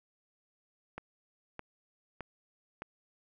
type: click train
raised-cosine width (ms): 0.5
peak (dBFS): -25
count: 4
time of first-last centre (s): 0.98-2.82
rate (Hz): 1.63
effects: none